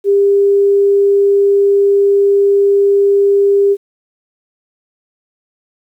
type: tone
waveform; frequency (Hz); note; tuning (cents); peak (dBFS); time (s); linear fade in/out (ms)
sine; 400; G4; +35; -7; 0.04-3.77; 50
effects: 8-bit